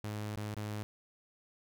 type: tone with dropouts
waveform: sawtooth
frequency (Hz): 105.5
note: G#2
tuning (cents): +28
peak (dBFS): -33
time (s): 0.04-0.83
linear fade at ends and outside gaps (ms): 0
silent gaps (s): 0.357-0.372 / 0.544-0.567
effects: none